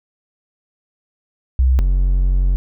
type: tone pair in turn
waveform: sine / triangle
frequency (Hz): 64.2 / 45.66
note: C2 / F#1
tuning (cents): -32 / -22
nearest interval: tritone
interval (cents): 590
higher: first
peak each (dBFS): -10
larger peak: neither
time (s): 1.59-1.79 / 1.79-2.56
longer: second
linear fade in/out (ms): 0
effects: none